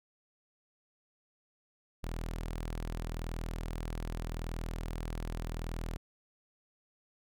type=tone; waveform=sawtooth; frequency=40.83 Hz; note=E1; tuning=16 cents flat; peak=-32 dBFS; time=2.03-5.97 s; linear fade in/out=10 ms; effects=none